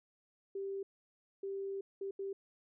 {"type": "tone bursts at uneven times", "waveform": "sine", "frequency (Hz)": 392, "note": "G4", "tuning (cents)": 0, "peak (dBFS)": -37, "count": 4, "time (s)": [[0.55, 0.83], [1.43, 1.81], [2.01, 2.11], [2.19, 2.33]], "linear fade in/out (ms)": 5, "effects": []}